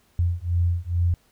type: beating tone pair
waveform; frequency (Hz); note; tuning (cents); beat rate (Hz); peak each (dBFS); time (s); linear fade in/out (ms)
sine; 85.7 / 88; F2 / F2; -32 / +14; 2.3; -23; 0.19-1.14; 0
effects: pink hiss -62 dBFS RMS until 1.31 s